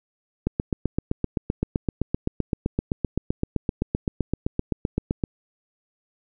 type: click train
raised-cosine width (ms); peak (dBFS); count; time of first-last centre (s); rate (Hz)
3; -9; 38; 0.47-5.238; 7.76
effects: none